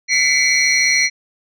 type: tone cluster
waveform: sine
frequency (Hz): 2008 / 2159 / 2293 / 4209 / 5790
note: B6 / C#7 / D7 / C8 / F#8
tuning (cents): +28 / -46 / -42 / +9 / -38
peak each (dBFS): -18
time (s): 0.08-1.1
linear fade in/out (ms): 50
effects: tanh soft clip ceiling -5 dBFS

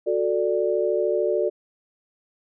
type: chord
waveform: sine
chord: D major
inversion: first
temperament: just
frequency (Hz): 367.1 / 440.5 / 587.3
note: F#4 / A4 / D5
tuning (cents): -14 / +2 / 0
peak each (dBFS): -24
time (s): 0.06-1.5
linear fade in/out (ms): 20
effects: none

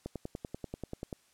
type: click train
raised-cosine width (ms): 2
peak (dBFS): -24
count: 12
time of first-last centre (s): 0.06-1.128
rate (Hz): 10.3
effects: white hiss -67 dBFS RMS until 1.33 s + low-pass 10000 Hz 12 dB/octave

